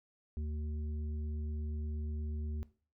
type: harmonic tone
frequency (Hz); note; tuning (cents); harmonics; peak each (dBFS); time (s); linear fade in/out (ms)
75.7; D#2; -47; 1 / 3 / 5; -35 / -46 / -54; 0.37-2.63; 0
effects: noise-tail reverb RT60 0.4 s tail -18 dB re dry